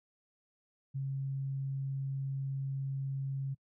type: tone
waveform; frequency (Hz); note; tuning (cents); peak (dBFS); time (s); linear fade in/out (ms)
sine; 136.1; C#3; -31; -33; 0.94-3.55; 20
effects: noise-tail reverb RT60 0.1 s tail -25 dB re dry